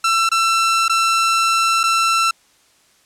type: tone with dropouts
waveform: sawtooth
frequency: 1340 Hz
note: E6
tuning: 28 cents sharp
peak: -10 dBFS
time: 0.04-2.31 s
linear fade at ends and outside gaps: 5 ms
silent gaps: 0.291-0.315 / 0.882-0.895 / 1.833-1.837 s
effects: white hiss -55 dBFS RMS until 3.05 s + low-pass 9000 Hz 12 dB/octave